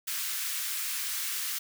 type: high-pass noise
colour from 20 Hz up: white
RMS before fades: -33 dBFS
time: 0.07-1.59 s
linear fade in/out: 10 ms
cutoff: 1300 Hz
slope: 24 dB/octave
effects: none